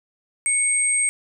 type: tone pair together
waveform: sine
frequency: 2222 / 8400 Hz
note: C#7 / C9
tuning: +4 / +6 cents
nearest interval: octave + major seventh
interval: 2302 cents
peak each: -25 / -18 dBFS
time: 0.46-1.09 s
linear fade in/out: 0 ms
effects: none